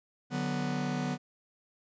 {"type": "chord", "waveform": "45% pulse", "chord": "B minor", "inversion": "first", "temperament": "just", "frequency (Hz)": [148.16, 185.21, 246.9], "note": ["D3", "F#3", "B3"], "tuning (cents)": [16, 2, 0], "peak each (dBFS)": [-35, -36, -34], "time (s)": [0.3, 1.18], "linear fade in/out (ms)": 50, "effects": ["resampled to 16000 Hz"]}